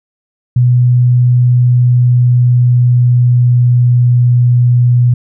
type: tone with pitch glide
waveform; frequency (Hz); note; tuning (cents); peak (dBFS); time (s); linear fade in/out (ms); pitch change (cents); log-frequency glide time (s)
sine; 123.47 to 122.33; B2 to B2; 0 to -16; -5; 0.56-5.14; 5; -16; 1.41-4.36
effects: none